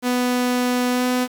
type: tone with pitch glide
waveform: sawtooth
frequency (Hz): 247.9 to 250.5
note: B3 to B3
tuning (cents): +7 to +25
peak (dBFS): -14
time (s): 0.02-1.28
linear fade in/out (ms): 50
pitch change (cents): +18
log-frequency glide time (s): 0.9-1.06
effects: 7-bit